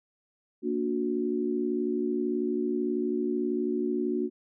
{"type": "chord", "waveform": "sine", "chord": "Bb augmented", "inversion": "none", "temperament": "just", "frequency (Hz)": [233.1, 291.4, 364.2], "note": ["Bb3", "D4", "F#4"], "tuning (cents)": [0, -13, -27], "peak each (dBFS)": [-31, -31, -29], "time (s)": [0.62, 4.3], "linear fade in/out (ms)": 50, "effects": []}